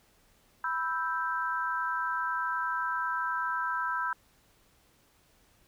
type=chord; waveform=sine; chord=E minor; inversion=second; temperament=equal; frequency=987.8 / 1318.5 / 1568 Hz; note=B5 / E6 / G6; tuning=0 / 0 / 0 cents; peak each=-33 dBFS; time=0.64-4.13 s; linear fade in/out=2 ms; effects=pink hiss -65 dBFS RMS until 5.67 s